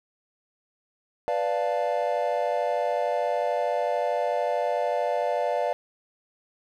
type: chord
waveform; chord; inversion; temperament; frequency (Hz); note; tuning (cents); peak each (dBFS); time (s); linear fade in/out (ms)
triangle; B half-diminished seventh; none; equal; 493.9 / 587.3 / 698.5 / 880; B4 / D5 / F5 / A5; 0 / 0 / 0 / 0; -28 / -25 / -26 / -31; 1.28-5.73; 0
effects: none